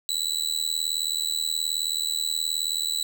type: tone with amplitude modulation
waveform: 30% pulse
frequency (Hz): 3951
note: B7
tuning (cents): 0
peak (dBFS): -18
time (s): 0.09-3.03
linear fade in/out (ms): 0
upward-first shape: sine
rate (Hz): 78.8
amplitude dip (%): 100
effects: none